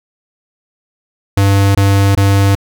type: tone bursts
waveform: square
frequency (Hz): 98.9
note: G2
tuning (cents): +16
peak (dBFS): -8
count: 3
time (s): 1.37-2.552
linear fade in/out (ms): 5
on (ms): 380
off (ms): 21
effects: none